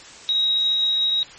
sine tone, 3808 Hz, A#7, 36 cents sharp, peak -17 dBFS, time 0.29-1.23 s, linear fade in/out 0 ms, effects white hiss -42 dBFS RMS until 1.38 s + MP3 32 kbps

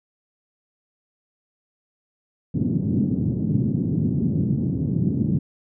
pink band-pass noise, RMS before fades -22 dBFS, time 2.54-5.39 s, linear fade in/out 10 ms, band 120 to 260 Hz, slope 24 dB/octave, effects none

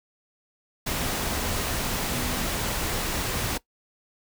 sine tone in noise, 246.9 Hz, B3, in tune, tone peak -34 dBFS, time 2.11-2.46 s, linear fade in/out 10 ms, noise pink, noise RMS -28 dBFS, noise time 0.86-3.58 s, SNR -9 dB, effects noise-tail reverb RT60 0.1 s tail -19 dB re dry

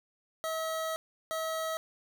25% pulse tone bursts at uneven times, 643 Hz, E5, 43 cents flat, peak -28 dBFS, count 2, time 0.44-0.96 / 1.31-1.77 s, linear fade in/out 0 ms, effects none

